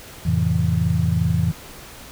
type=chord; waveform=sine; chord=F major seventh; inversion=none; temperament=equal with one note detuned; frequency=87.31 / 110 / 132.79 / 164.81 Hz; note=F2 / A2 / C3 / E3; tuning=0 / 0 / +26 / 0 cents; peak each=-22 / -23 / -25 / -20 dBFS; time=0.25-1.52 s; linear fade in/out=10 ms; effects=pink hiss -40 dBFS RMS until 2.11 s